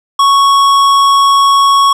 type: tone with tanh clipping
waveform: sine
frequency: 1108.7 Hz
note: C#6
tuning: in tune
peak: -7 dBFS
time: 0.19-1.93 s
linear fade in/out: 5 ms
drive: 15 dB
effects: none